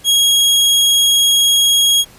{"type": "tone", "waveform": "sawtooth", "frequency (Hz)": 3292, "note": "G#7", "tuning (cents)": -16, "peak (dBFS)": -6, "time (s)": [0.04, 2.05], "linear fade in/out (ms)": 50, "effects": ["pink hiss -43 dBFS RMS until 2.18 s", "resampled to 32000 Hz"]}